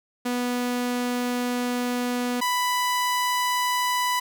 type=tone pair in turn; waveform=sawtooth; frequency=245.6 / 991.8 Hz; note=B3 / B5; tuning=-9 / +7 cents; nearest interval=2 octaves; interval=2416 cents; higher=second; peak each=-20 / -18 dBFS; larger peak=second; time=0.25-2.41 / 2.41-4.2 s; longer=first; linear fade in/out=10 ms; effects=none